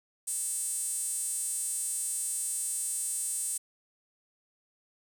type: tone with high-pass filter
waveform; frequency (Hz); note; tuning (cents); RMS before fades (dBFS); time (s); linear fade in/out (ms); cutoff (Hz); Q
sawtooth; 440; A4; 0; -33; 0.27-3.58; 10; 8600; 7.8
effects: none